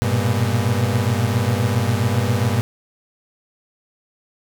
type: tone cluster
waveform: 35% pulse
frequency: 99.4 / 116.5 / 123.9 Hz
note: G2 / A#2 / B2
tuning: +25 / -1 / +6 cents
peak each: -19 / -19 / -21 dBFS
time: 0.02-2.61 s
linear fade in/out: 0 ms
effects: none